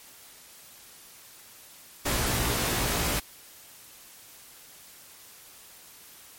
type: noise with comb filter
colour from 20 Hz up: pink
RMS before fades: -27 dBFS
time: 2.05-3.2 s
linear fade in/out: 10 ms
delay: 17 ms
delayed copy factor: +0.9
effects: white hiss -50 dBFS RMS until 6.38 s + MP3 64 kbps